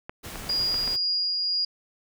clicks, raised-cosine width 0.5 ms, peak -20 dBFS, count 5, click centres 0.095 / 0.357 / 0.499 / 0.743 / 0.877 s
pink noise, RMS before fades -38 dBFS, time 0.23-0.97 s, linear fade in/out 20 ms
sine tone with tremolo, 4858 Hz, D#8, 42 cents flat, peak -22 dBFS, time 0.49-1.65 s, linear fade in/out 5 ms, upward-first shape triangle, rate 2 Hz, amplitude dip 25%
effects none

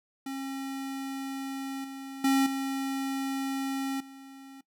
square tone with level steps, 270 Hz, C#4, 45 cents flat, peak -34 / -39 / -22 / -30 / -46 dBFS, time 0.26-4.61 s, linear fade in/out 5 ms, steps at 1.84 / 2.24 / 2.46 / 4 s, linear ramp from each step 5 ms, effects noise-tail reverb RT60 0.1 s tail -19 dB re dry

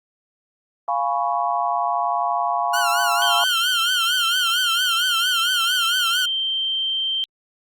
sine chord, C# dominant seventh, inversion first, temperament equal, 698.5 / 830.6 / 987.8 / 1108.7 Hz, E#5 / G#5 / B5 / C#6, 0 / 0 / 0 / 0 cents, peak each -23 / -25 / -25 / -25 dBFS, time 0.88-3.44 s, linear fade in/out 2 ms
sawtooth tone with vibrato, 1420 Hz, F6, 28 cents sharp, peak -17 dBFS, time 2.73-6.26 s, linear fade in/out 10 ms, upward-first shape triangle, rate 4.4 Hz, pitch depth 130 cents each way
sine tone, 3136 Hz, G7, in tune, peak -20 dBFS, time 3.22-7.24 s, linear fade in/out 0 ms
effects Opus 32 kbps

